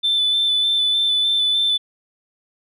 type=tone with vibrato; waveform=sine; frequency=3520 Hz; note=A7; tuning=in tune; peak=-14 dBFS; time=0.03-1.78 s; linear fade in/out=20 ms; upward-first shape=square; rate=3.3 Hz; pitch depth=14 cents each way; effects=tanh soft clip ceiling -12 dBFS